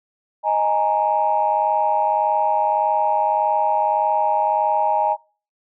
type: chord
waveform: sine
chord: D# suspended fourth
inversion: none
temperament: equal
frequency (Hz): 622.3 / 830.6 / 932.3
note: D#5 / G#5 / A#5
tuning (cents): 0 / 0 / 0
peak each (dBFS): -22 / -18 / -20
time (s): 0.43-5.17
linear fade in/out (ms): 50
effects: noise-tail reverb RT60 0.4 s tail -26 dB re dry + tanh soft clip ceiling -7 dBFS